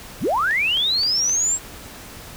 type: linear sweep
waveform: sine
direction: up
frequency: 55 to 7670 Hz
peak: -17 dBFS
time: 0.2-1.59 s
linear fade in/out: 50 ms
type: click train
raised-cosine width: 0.2 ms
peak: -16 dBFS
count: 4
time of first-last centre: 0.51-1.295 s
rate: 3.82 Hz
effects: pink hiss -39 dBFS RMS until 2.36 s